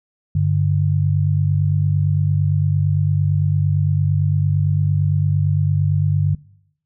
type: tone pair together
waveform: sine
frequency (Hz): 98 / 146.83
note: G2 / D3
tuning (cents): 0 / 0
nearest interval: perfect fifth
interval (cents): 700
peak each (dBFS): -17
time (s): 0.35-6.35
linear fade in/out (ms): 5
effects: noise-tail reverb RT60 0.8 s tail -24 dB re dry